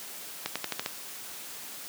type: accelerating click train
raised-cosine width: 0.2 ms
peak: -12 dBFS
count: 6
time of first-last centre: 0.46-0.861 s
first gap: 96 ms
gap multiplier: 0.91
effects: white hiss -42 dBFS RMS until 1.88 s + high-pass 150 Hz 12 dB/octave